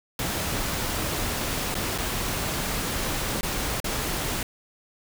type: noise with dropouts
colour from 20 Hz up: pink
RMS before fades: -28 dBFS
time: 0.19-4.43 s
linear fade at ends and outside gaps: 2 ms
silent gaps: 1.744-1.751 / 1.979-1.984 / 3.41-3.43 / 3.802-3.843 s
effects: none